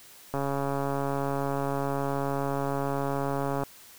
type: click train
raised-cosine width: 1 ms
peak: -16 dBFS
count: 459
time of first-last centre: 0.34-3.635 s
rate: 139 Hz
effects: white hiss -51 dBFS RMS until 3.98 s